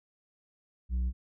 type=tone with tanh clipping; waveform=sine; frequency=61.74 Hz; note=B1; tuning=in tune; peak=-28 dBFS; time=0.89-1.13 s; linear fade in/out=50 ms; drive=5 dB; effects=none